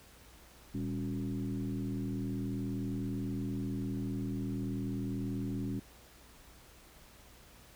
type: tone with frequency modulation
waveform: sine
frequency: 196 Hz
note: G3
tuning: in tune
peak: -33 dBFS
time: 0.74-5.8 s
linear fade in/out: 10 ms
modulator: 80.4 Hz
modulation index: 1.4
effects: added 60 Hz sine -62 dBFS peak until 7.75 s + pink hiss -58 dBFS RMS until 7.75 s